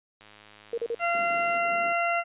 click train, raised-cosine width 0.2 ms, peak -32 dBFS, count 144, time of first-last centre 0.21-1.572 s, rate 105 Hz
sine tone bursts, 466.2 Hz, A#4, in tune, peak -26 dBFS, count 3, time 0.73-0.947 s, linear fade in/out 2 ms, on 47 ms, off 38 ms
harmonic tone, 687 Hz, F5, 29 cents flat, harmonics 1 / 2 / 3 / 4, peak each -26 / -29 / -31 / -32 dBFS, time 0.99-2.24 s, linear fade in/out 50 ms
pink band-pass noise, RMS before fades -46 dBFS, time 1.14-1.93 s, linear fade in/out 5 ms, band 170 to 520 Hz, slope 48 dB/octave
effects resampled to 8000 Hz

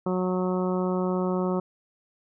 harmonic tone, 183.4 Hz, F#3, 15 cents flat, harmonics 1 / 2 / 3 / 4 / 5 / 6 / 7, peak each -26 / -28 / -32 / -38 / -37 / -38 / -39 dBFS, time 0.06-1.6 s, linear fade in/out 5 ms, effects none

